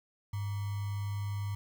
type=tone with sample-and-hold; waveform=sine; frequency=101.1 Hz; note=G#2; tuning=46 cents flat; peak=-32 dBFS; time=0.33-1.55 s; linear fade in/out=5 ms; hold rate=1050 Hz; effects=none